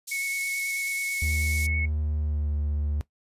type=band-pass noise; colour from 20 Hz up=white; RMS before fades=-37 dBFS; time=0.07-1.67 s; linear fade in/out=10 ms; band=4200 to 12000 Hz; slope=24 dB/octave
type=tone with vibrato; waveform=sine; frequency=2206 Hz; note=C#7; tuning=9 cents flat; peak=-27 dBFS; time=0.11-1.86 s; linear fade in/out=10 ms; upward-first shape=square; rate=9.2 Hz; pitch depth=9 cents each way
type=tone with pitch glide; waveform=triangle; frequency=77.7 to 73.68 Hz; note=D#2 to D2; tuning=-2 to +6 cents; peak=-23 dBFS; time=1.22-3.01 s; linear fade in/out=0 ms; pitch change=-92 cents; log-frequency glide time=1.55-2.56 s
effects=noise-tail reverb RT60 0.1 s tail -17 dB re dry + resampled to 32000 Hz

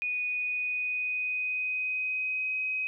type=tone with pitch glide; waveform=sine; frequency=2474 to 2525 Hz; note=D#7 to D#7; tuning=-10 to +25 cents; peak=-28 dBFS; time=0.02-2.87 s; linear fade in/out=0 ms; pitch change=+35 cents; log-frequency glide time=0.2-2.57 s; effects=none

